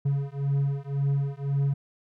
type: beating tone pair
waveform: triangle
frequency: 138.8 / 140.7 Hz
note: C#3 / C#3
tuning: +3 / +26 cents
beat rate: 1.9 Hz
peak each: -25 dBFS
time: 0.05-1.74 s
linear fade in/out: 10 ms
effects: none